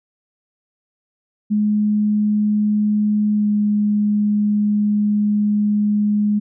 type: tone with pitch glide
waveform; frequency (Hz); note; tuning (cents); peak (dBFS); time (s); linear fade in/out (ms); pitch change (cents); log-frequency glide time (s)
sine; 210 to 208.3; G#3 to G#3; +19 to +5; -14; 1.5-6.4; 20; -14; 3.35-3.47
effects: none